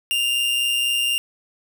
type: tone with amplitude modulation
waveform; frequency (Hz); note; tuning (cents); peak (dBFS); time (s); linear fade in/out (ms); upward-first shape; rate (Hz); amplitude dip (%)
45% pulse; 2800; F7; +4; -17; 0.11-1.18; 0; sine; 124; 40
effects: none